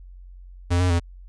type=tone with pitch steps; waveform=square; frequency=87.6 / 90.4 / 85.7 Hz; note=F2 / F#2 / F2; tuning=+6 / -40 / -32 cents; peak=-18 dBFS; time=0.7-1 s; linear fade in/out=20 ms; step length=100 ms; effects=added 45 Hz sine -40 dBFS peak until 1.28 s + resampled to 22050 Hz